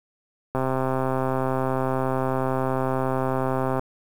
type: click train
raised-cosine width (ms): 1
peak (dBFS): -11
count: 426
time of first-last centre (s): 0.55-3.794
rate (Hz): 131
effects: 7-bit